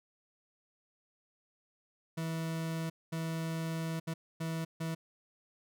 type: tone bursts at uneven times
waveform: 40% pulse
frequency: 162.8 Hz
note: E3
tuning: 21 cents flat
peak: -33 dBFS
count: 5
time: 2.17-2.9 / 3.12-4 / 4.07-4.14 / 4.4-4.65 / 4.8-4.95 s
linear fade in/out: 10 ms
effects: none